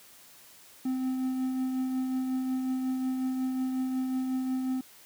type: tone with tremolo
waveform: triangle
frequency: 258.9 Hz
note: C4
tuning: 18 cents flat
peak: -24 dBFS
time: 0.85-4.81 s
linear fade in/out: 5 ms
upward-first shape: triangle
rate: 5.5 Hz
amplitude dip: 35%
effects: white hiss -54 dBFS RMS until 5.05 s + high-pass 80 Hz 12 dB/octave